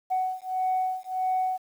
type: beating tone pair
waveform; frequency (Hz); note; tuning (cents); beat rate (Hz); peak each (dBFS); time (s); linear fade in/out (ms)
sine; 745 / 746.6; F#5 / F#5; +12 / +15; 1.6; -27; 0.1-1.58; 20
effects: tanh soft clip ceiling -19 dBFS + 9-bit